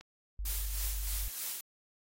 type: click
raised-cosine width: 0.2 ms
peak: -33 dBFS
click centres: 0.01 s
type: tone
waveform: sine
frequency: 49.97 Hz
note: G1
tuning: 34 cents sharp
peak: -34 dBFS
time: 0.39-1.28 s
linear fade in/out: 0 ms
type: noise with tremolo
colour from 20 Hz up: blue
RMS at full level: -36 dBFS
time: 0.45-1.61 s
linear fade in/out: 5 ms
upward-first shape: sine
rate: 3.2 Hz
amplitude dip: 50%
effects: AAC 48 kbps